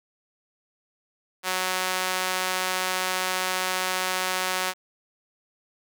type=tone with high-pass filter; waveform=sawtooth; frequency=185 Hz; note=F#3; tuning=in tune; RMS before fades=-27 dBFS; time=1.43-4.74 s; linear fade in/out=50 ms; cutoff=890 Hz; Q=0.62; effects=none